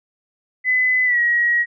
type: tone with pitch glide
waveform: sine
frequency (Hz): 2013 to 1902.2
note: B6 to A#6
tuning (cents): +33 to +35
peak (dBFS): -14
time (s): 0.64-1.66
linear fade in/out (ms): 50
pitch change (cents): -98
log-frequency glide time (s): 1.05-1.19
effects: none